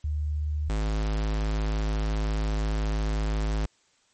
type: tone pair in turn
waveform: sine / square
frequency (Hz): 75.1 / 52.84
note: D2 / G#1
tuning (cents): +39 / +31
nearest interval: tritone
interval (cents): 608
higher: first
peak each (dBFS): -25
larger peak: neither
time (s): 0.04-0.69 / 0.69-3.66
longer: second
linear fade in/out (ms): 5
effects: white hiss -65 dBFS RMS until 4.13 s + MP3 32 kbps